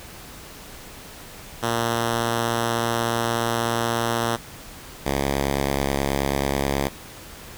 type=tone pair in turn; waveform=5% pulse; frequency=116.54 / 69.3 Hz; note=A#2 / C#2; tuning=0 / 0 cents; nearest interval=major sixth; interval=900 cents; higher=first; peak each=-10 dBFS; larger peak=neither; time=1.62-4.37 / 5.05-6.89 s; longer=first; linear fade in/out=20 ms; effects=pink hiss -41 dBFS RMS until 7.57 s